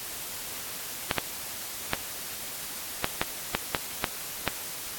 clicks, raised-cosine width 0.3 ms, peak -7 dBFS, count 9, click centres 1.112 / 1.183 / 1.934 / 3.044 / 3.215 / 3.55 / 3.748 / 4.042 / 4.477 s, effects white hiss -37 dBFS RMS until 4.98 s + AAC 64 kbps

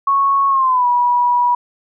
sine tone with pitch glide, 1104 to 972.3 Hz, C#6 to B5, -7 to -27 cents, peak -11 dBFS, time 0.07-1.55 s, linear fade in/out 5 ms, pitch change -220 cents, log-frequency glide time 0.49-0.87 s, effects none

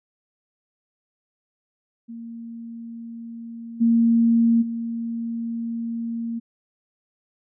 sine tone with level steps, 231.1 Hz, A#3, 15 cents flat, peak -33 / -14 / -25 dBFS, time 2.08-6.4 s, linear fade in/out 20 ms, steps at 3.8 / 4.61 s, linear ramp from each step 20 ms, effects none

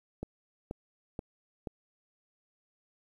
click train, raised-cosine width 2 ms, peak -23 dBFS, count 4, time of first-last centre 0.23-1.672 s, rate 2.08 Hz, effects 10-bit

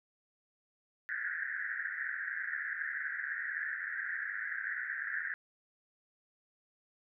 white band-pass noise, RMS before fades -38 dBFS, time 1.09-5.34 s, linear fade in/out 0 ms, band 1500 to 1900 Hz, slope 96 dB/octave, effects none

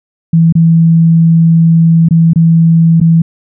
sine tone with dropouts, 164.81 Hz, E3, in tune, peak -3 dBFS, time 0.33-3.22 s, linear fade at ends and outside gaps 5 ms, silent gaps 0.525-0.552 / 2.087-2.108 / 2.334-2.358 / 3.002-3.012 s, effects none

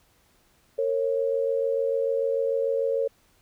sine tone pair together, 458.9 / 545.7 Hz, A#4 / C#5, -27 / -27 cents, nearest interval minor third, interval 300 cents, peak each -25 dBFS, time 0.78-3.08 s, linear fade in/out 10 ms, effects pink hiss -63 dBFS RMS until 3.41 s

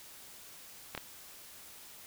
clicks, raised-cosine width 0.3 ms, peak -21 dBFS, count 2, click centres 0.95 / 0.977 s, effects white hiss -52 dBFS RMS until 2.06 s

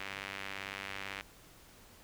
sawtooth tone with band-pass filter, 98 Hz, G2, in tune, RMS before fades -43 dBFS, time 0-1.21 s, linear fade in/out 0 ms, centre 2300 Hz, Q 1.7, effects pink hiss -58 dBFS RMS until 2.03 s

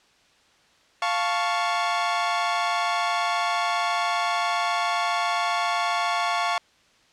sawtooth chord, F augmented, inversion none, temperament equal, 698.5 / 880 / 1108.7 Hz, F5 / A5 / C#6, 0 / 0 / 0 cents, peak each -22 / -25 / -22 dBFS, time 1.02-6.58 s, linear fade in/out 2 ms, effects white hiss -59 dBFS RMS until 7.12 s + low-pass 5000 Hz 12 dB/octave

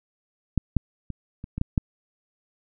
clicks, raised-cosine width 5 ms, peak -8 / -7 / -20 / -23 / -17 / -10 / -8 dBFS, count 7, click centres 0.577 / 0.767 / 1.103 / 1.441 / 1.58 / 1.614 / 1.778 s, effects none

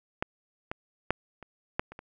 clicks, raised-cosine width 0.5 ms, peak -13 / -18 / -9 / -29 / -11 / -29 / -27 dBFS, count 7, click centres 0.225 / 0.715 / 1.106 / 1.427 / 1.795 / 1.92 / 1.991 s, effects none

